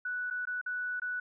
sine tone with dropouts, 1480 Hz, F#6, in tune, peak -32 dBFS, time 0.05-1.2 s, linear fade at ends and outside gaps 5 ms, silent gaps 0.302-0.308 / 0.454-0.471 / 0.614-0.661 / 0.999-1.018 s, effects none

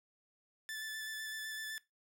sawtooth tone with vibrato, 1750 Hz, A6, 10 cents flat, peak -37 dBFS, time 0.69-1.78 s, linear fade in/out 0 ms, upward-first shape square, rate 7.9 Hz, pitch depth 12 cents each way, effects noise-tail reverb RT60 0.2 s tail -19 dB re dry

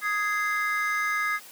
triangle chord, Ab major, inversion second, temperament just, 1245.9 / 1661.2 / 2077 Hz, Eb6 / Ab6 / C7, +2 / 0 / -13 cents, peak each -27 dBFS, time 0.01-1.4 s, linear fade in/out 50 ms, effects white hiss -47 dBFS RMS until 1.51 s + high-pass 200 Hz 12 dB/octave

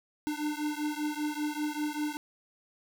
square beating tone pair, 297.7 / 302.8 Hz, D4 / D#4, +24 / -47 cents, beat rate 5.1 Hz, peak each -34 / -35 dBFS, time 0.27-2.17 s, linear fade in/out 0 ms, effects 11-bit

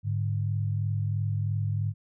sine tone pair together, 103.83 / 146.84 Hz, G#2 / D3, 0 / 0 cents, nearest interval tritone, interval 600 cents, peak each -26 / -32 dBFS, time 0.03-1.94 s, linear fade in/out 50 ms, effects none

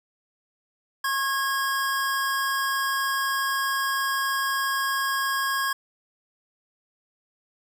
square tone pair together, 1082.8 / 1646 Hz, C#6 / G#6, -41 / -16 cents, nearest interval perfect fifth, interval 725 cents, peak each -27 dBFS, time 1.04-5.73 s, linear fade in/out 5 ms, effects none

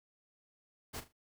pink noise with echo, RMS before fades -42 dBFS, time 0.93-1.01 s, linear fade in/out 20 ms, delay 39 ms, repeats 3, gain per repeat -11 dB, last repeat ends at 1.127 s, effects none

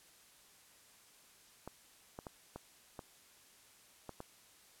clicks, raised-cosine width 1 ms, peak -30 dBFS, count 7, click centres 1.676 / 2.189 / 2.268 / 2.56 / 2.992 / 4.093 / 4.204 s, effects white hiss -63 dBFS RMS until 4.8 s + low-pass 12000 Hz 12 dB/octave

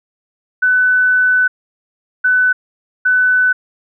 sine tone bursts at uneven times, 1500 Hz, F#6, 23 cents sharp, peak -9 dBFS, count 3, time 0.62-1.48 / 2.24-2.53 / 3.05-3.53 s, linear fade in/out 10 ms, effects none

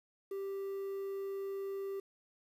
triangle tone with quantisation, 392 Hz, G4, in tune, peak -35 dBFS, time 0.31-2 s, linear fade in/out 5 ms, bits 10, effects resampled to 32000 Hz

